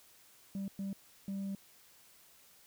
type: tone bursts at uneven times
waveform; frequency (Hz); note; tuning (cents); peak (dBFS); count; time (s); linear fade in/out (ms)
sine; 196; G3; 0; -33; 3; 0.55-0.68 / 0.79-0.93 / 1.28-1.55; 2
effects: tanh soft clip ceiling -35 dBFS + white hiss -62 dBFS RMS until 2.66 s